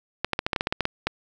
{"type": "clicks", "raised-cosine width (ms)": 0.3, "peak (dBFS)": -7, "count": 12, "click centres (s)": [0.246, 0.333, 0.391, 0.465, 0.532, 0.562, 0.609, 0.671, 0.725, 0.807, 0.854, 1.07], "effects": ["8-bit"]}